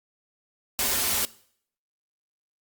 white noise with comb filter, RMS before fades -25 dBFS, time 0.79-1.25 s, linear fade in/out 0 ms, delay 6.3 ms, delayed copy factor -1, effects noise-tail reverb RT60 0.6 s tail -20 dB re dry + Opus 48 kbps

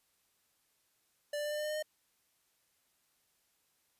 square tone with pitch steps, 587.3 / 591 / 594.8 / 598.6 / 602.4 / 606.3 / 610.1 / 614 Hz, D5 / D5 / D5 / D5 / D5 / D#5 / D#5 / D#5, 0 / +11 / +22 / +33 / +44 / -45 / -34 / -23 cents, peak -35 dBFS, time 1.33-1.826 s, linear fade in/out 5 ms, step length 62 ms, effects white hiss -75 dBFS RMS until 3.99 s + resampled to 32000 Hz

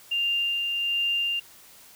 sine tone with tremolo, 2794 Hz, F7, in tune, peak -22 dBFS, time 0.11-1.4 s, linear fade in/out 10 ms, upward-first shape sine, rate 1.3 Hz, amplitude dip 30%, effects white hiss -51 dBFS RMS until 1.95 s

